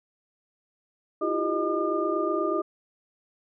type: tone cluster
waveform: sine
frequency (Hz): 324.1 / 352.3 / 397.3 / 619 / 1207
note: E4 / F4 / G4 / D#5 / D6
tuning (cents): -29 / +15 / +23 / -9 / +47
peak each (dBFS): -30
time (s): 1.21-2.62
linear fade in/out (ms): 10
effects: none